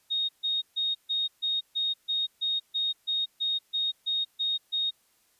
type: tone bursts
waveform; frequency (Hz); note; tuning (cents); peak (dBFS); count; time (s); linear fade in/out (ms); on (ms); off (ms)
sine; 3723; A#7; -3; -25; 15; 0.1-4.91; 20; 190; 140
effects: white hiss -67 dBFS RMS until 5.39 s + resampled to 32000 Hz